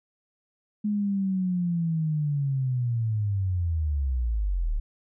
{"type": "linear sweep", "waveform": "sine", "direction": "down", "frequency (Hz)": [211.2, 34.46], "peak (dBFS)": -23, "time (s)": [0.84, 4.8], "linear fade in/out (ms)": 10, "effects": []}